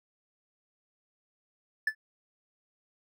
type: tone with exponential decay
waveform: triangle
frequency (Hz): 1745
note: A6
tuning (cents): -15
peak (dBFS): -19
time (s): 1.87-1.95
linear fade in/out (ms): 5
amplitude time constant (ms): 16
effects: none